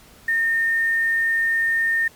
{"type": "tone with quantisation", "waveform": "sine", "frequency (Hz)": 1824, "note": "A#6", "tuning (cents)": -38, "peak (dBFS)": -17, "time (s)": [0.28, 2.08], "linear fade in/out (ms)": 5, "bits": 7, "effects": ["pink hiss -49 dBFS RMS until 2.15 s", "MP3 96 kbps"]}